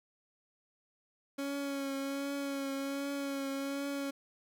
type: tone with vibrato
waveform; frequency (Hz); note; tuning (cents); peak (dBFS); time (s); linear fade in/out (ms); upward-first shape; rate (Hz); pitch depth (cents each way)
30% pulse; 277.2; C#4; 0; -32; 1.38-4.11; 10; triangle; 1.3; 29
effects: none